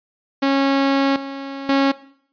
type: tone with level steps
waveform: sawtooth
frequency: 274.3 Hz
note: C#4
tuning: 18 cents flat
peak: -11 / -24 / -10 dBFS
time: 0.42-1.92 s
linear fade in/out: 10 ms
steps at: 1.16 / 1.69 s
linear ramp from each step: 2 ms
effects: noise-tail reverb RT60 0.6 s tail -18 dB re dry + resampled to 11025 Hz